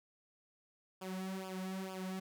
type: tone with flanger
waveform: sawtooth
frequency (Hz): 188.5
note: F#3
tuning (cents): +32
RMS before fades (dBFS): -42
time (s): 1.01-2.2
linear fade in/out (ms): 10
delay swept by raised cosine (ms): 0.49 to 3.39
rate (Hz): 2.2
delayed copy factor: -0.9
effects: none